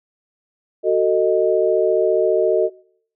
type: chord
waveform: sine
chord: D# diminished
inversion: first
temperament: just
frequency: 373.4 / 448 / 622.3 Hz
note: F#4 / A4 / D#5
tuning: +16 / +31 / 0 cents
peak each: -18 dBFS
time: 0.83-2.7 s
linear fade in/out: 50 ms
effects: noise-tail reverb RT60 0.6 s tail -24 dB re dry